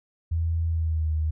sine tone with pitch glide, 82.5 to 78.05 Hz, E2 to D#2, +2 to +6 cents, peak -22 dBFS, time 0.31-1.31 s, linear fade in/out 10 ms, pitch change -96 cents, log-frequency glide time 0.68-1.11 s, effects none

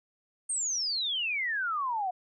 sine exponential sweep, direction down, 8870 to 710 Hz, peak -28 dBFS, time 0.49-2.11 s, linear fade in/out 10 ms, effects none

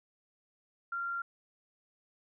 sine tone, 1384 Hz, F6, 16 cents flat, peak -33 dBFS, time 0.92-1.22 s, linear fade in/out 5 ms, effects none

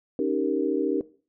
sine chord, Eb dominant seventh, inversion third, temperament equal, 277.2 / 311.1 / 392 / 466.2 Hz, Db4 / Eb4 / G4 / Bb4, 0 / 0 / 0 / 0 cents, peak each -28 dBFS, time 0.19-1.01 s, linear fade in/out 2 ms, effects noise-tail reverb RT60 0.4 s tail -18 dB re dry

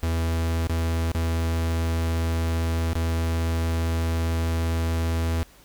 45% pulse tone with dropouts, 82.41 Hz, E2, in tune, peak -22 dBFS, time 0.03-5.43 s, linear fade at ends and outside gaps 0 ms, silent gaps 0.671-0.696 / 1.116-1.149 / 2.932-2.954 s, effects added 50 Hz sine -57 dBFS peak until 5.64 s + pink hiss -53 dBFS RMS until 5.64 s

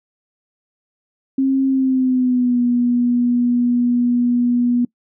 sine tone with pitch glide, 267.9 to 242.8 Hz, C4 to B3, +41 to -29 cents, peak -13 dBFS, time 1.38-4.85 s, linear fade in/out 5 ms, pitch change -170 cents, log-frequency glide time 1.67-2.61 s, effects noise-tail reverb RT60 0.1 s tail -23 dB re dry

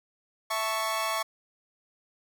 sawtooth chord, A major, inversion second, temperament equal, 659.3 / 880 / 1108.7 Hz, E5 / A5 / C#6, 0 / 0 / 0 cents, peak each -29 / -31 / -26 dBFS, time 0.5-1.23 s, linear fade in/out 10 ms, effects none

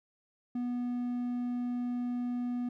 triangle tone, 244.5 Hz, B3, 17 cents flat, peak -29 dBFS, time 0.55-2.69 s, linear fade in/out 5 ms, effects none

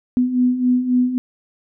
sine beating tone pair, 246.9 / 250.6 Hz, B3 / B3, 0 / +25 cents, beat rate 3.7 Hz, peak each -21 / -15 dBFS, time 0.17-1.18 s, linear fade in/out 0 ms, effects none

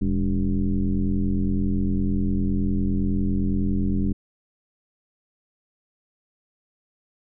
sine tone with frequency modulation, 110.8 Hz, A2, 13 cents sharp, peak -19 dBFS, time 0.01-4.13 s, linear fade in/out 10 ms, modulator 89.8 Hz, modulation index 1.9, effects none

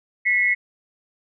sine tone pair together, 1968.6 / 2172 Hz, B6 / C#7, -6 / -36 cents, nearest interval major second, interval 170 cents, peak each -19 dBFS, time 0.25-0.55 s, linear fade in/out 20 ms, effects none

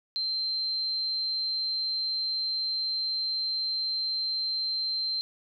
sine tone, 4128 Hz, C8, 24 cents flat, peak -27 dBFS, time 0.16-5.21 s, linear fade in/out 0 ms, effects none

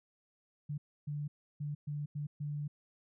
sine tone bursts at uneven times, 146.83 Hz, D3, in tune, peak -35 dBFS, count 6, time 0.69-0.78 / 1.07-1.28 / 1.6-1.75 / 1.87-2.06 / 2.15-2.27 / 2.4-2.68 s, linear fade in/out 10 ms, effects none

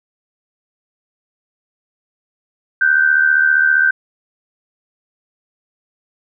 sine tone pair together, 1480 / 1555.1 Hz, F#6 / G6, 0 / -14 cents, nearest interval minor second, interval 86 cents, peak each -16 / -11 dBFS, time 2.81-3.91 s, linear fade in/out 5 ms, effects none

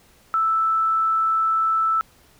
sine tone, 1318.5 Hz, E6, in tune, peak -17 dBFS, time 0.34-2.01 s, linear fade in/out 0 ms, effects pink hiss -55 dBFS RMS until 2.39 s

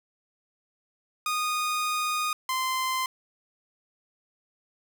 sawtooth tone pair in turn, 1234 / 1037.7 Hz, D#6 / C6, -15 / -15 cents, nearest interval minor third, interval 300 cents, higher first, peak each -22 dBFS, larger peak neither, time 1.26-2.33 / 2.49-3.06 s, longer first, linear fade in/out 2 ms, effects none

